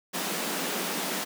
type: high-pass noise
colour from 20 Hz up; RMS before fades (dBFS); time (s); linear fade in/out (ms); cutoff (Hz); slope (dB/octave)
pink; -31; 0.13-1.25; 20; 170; 96
effects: none